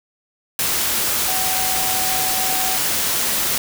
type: tone in noise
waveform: sine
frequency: 752 Hz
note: F#5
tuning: 28 cents sharp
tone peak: -26 dBFS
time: 1.28-2.77 s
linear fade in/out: 2 ms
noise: white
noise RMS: -20 dBFS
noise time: 0.59-3.58 s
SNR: -9 dB
effects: none